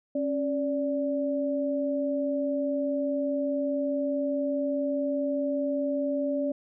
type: tone pair together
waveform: sine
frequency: 274.2 / 581 Hz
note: C#4 / D5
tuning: -19 / -19 cents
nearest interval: octave + minor second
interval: 1300 cents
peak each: -28 dBFS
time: 0.15-6.52 s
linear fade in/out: 5 ms
effects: none